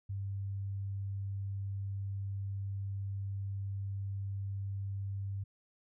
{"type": "tone", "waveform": "sine", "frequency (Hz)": 98.5, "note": "G2", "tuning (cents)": 9, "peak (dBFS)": -35, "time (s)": [0.09, 5.44], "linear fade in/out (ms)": 10, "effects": []}